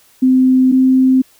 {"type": "tone pair in turn", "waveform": "sine", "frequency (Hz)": [258.4, 260.3], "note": ["C4", "C4"], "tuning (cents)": [-21, -9], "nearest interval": "unison", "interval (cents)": 12, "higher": "second", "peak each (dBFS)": [-7, -7], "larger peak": "neither", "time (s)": [[0.22, 0.72], [0.72, 1.22]], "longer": "neither", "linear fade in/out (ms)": 10, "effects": ["white hiss -50 dBFS RMS until 1.39 s"]}